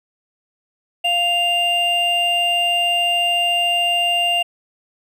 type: tone pair together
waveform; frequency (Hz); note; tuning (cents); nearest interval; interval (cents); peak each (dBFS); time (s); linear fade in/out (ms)
triangle; 698.5 / 2794; F5 / F7; 0 / 0; 2 octaves; 2400; -19 / -15; 1.04-4.43; 10
effects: none